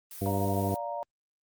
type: noise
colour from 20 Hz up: blue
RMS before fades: -43 dBFS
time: 0.11-0.76 s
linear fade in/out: 2 ms
type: harmonic tone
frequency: 98 Hz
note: G2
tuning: in tune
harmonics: 1 / 2 / 3 / 4 / 5 / 7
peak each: -30 / -33 / -35 / -36 / -37 / -38 dBFS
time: 0.21-0.75 s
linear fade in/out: 10 ms
type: chord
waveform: sine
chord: Bb major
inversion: first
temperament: just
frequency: 582.7 / 699.2 / 932.3 Hz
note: D5 / F5 / Bb5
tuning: -14 / +2 / 0 cents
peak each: -36 dBFS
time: 0.26-1.03 s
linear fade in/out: 0 ms
effects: Opus 32 kbps